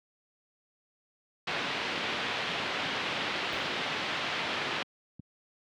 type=low-pass noise; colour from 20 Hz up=white; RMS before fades=-33 dBFS; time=1.47-4.83 s; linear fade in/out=5 ms; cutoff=3500 Hz; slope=24 dB/octave
type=clicks; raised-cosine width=5 ms; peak=-28 dBFS; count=3; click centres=2.6 / 2.86 / 5.196 s
type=noise with exponential decay; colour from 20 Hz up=brown; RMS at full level=-36 dBFS; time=3.53-4.09 s; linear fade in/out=0 ms; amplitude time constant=120 ms
effects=high-pass 150 Hz 12 dB/octave